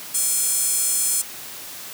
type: tone with high-pass filter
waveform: square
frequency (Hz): 474.6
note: A#4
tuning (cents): +31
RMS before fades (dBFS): -21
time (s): 0.14-1.22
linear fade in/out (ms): 10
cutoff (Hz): 8500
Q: 2.9
effects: white hiss -36 dBFS RMS until 1.93 s + high-pass 100 Hz 12 dB/octave

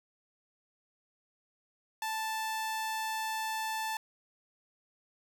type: tone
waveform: sawtooth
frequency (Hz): 880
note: A5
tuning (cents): 0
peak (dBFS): -29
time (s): 2.02-3.97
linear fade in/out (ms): 2
effects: none

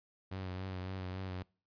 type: tone with vibrato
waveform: sawtooth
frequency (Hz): 93.3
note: F#2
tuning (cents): +15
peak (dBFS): -35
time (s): 0.31-1.43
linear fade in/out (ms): 10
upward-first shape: sine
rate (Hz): 3.6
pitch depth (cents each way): 34
effects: noise-tail reverb RT60 0.4 s tail -25 dB re dry + resampled to 11025 Hz

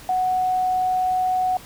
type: tone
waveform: sine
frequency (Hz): 740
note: F#5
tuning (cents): 0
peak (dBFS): -18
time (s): 0.09-1.57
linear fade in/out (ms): 2
effects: pink hiss -43 dBFS RMS until 1.65 s

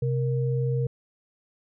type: tone pair together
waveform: sine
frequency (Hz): 130.81 / 467.2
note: C3 / A#4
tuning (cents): 0 / +4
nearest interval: octave + minor seventh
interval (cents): 2204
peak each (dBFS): -23 / -30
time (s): 0.02-0.87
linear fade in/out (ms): 5
effects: none

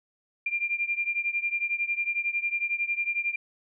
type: beating tone pair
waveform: sine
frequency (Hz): 2386 / 2397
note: D7 / D7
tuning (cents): +27 / +35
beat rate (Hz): 11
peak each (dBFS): -28 / -30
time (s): 0.46-3.36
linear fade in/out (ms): 5
effects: none

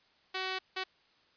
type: tone bursts at uneven times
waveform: 5% pulse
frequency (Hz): 376.2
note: F#4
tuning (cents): +29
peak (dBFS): -22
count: 2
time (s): 0.34-0.59 / 0.76-0.84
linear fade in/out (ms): 10
effects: white hiss -67 dBFS RMS until 1.36 s + resampled to 11025 Hz

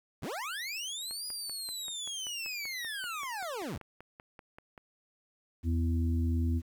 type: linear two-way sweep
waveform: 25% pulse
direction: up then down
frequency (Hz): 49.29 to 4933 to 49.29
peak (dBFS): -32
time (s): 0.22-3.78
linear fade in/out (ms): 10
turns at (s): 1.26
type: click train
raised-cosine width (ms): 0.5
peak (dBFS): -33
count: 20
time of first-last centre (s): 1.11-4.778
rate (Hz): 5.18
type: harmonic tone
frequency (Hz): 82.7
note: E2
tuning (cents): +6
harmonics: 1 / 3 / 4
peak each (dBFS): -27 / -34 / -42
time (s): 5.63-6.62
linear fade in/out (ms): 50
effects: 10-bit

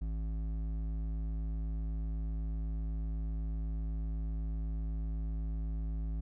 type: tone with hard clipping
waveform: triangle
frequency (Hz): 54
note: A1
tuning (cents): -32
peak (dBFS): -35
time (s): 0.01-6.21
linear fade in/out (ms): 10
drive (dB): 13
effects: none

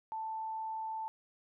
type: tone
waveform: sine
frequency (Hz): 883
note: A5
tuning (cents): +6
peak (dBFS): -36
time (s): 0.12-1.08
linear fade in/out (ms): 0
effects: none

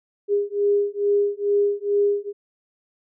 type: beating tone pair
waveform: sine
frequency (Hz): 406 / 408.3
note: G#4 / G#4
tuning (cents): -39 / -29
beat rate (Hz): 2.3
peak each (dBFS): -21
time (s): 0.28-2.33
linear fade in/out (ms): 50
effects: none

